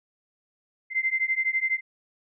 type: beating tone pair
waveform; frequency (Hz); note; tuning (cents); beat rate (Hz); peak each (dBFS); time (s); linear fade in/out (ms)
sine; 2074 / 2086; C7 / C7; -16 / -6; 12; -26; 0.9-1.81; 50
effects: none